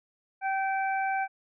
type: harmonic tone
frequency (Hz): 774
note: G5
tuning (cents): -22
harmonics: 1 / 2 / 3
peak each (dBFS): -27 / -33 / -37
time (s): 0.41-1.28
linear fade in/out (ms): 50
effects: none